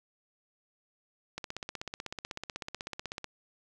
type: click train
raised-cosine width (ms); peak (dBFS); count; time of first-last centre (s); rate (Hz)
0.2; -20; 31; 1.38-3.243; 16.1
effects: none